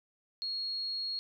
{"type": "tone", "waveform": "sine", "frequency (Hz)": 4300, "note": "C8", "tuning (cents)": 47, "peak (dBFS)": -33, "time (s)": [0.42, 1.19], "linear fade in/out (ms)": 0, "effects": []}